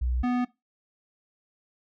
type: tone pair in turn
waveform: sine / square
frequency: 61.74 / 247 Hz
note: B1 / B3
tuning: 0 / 0 cents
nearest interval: 2 octaves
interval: 2400 cents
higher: second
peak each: -24 dBFS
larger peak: neither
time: 0.01-0.23 / 0.23-0.45 s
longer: neither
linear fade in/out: 10 ms
effects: noise-tail reverb RT60 0.2 s tail -19 dB re dry + low-pass 2000 Hz 12 dB/octave